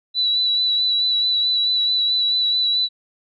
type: tone with vibrato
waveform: sine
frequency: 3951 Hz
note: B7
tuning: in tune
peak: -16 dBFS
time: 0.14-2.89 s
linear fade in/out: 50 ms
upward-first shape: sine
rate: 4.6 Hz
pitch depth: 23 cents each way
effects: none